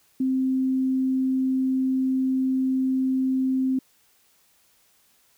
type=tone; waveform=sine; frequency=261.6 Hz; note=C4; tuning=in tune; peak=-20 dBFS; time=0.2-3.79 s; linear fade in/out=5 ms; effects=white hiss -62 dBFS RMS until 5.37 s